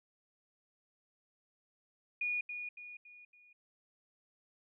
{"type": "tone with echo", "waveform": "sine", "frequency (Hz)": 2449, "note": "D#7", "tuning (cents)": -28, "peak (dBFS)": -32, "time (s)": [2.21, 2.41], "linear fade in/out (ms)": 5, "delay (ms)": 280, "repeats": 4, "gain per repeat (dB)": -7, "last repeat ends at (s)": 3.53, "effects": []}